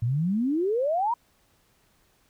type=exponential sweep; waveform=sine; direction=up; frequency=110 to 983 Hz; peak=-22 dBFS; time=0.02-1.14 s; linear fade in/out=5 ms; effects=pink hiss -65 dBFS RMS until 2.29 s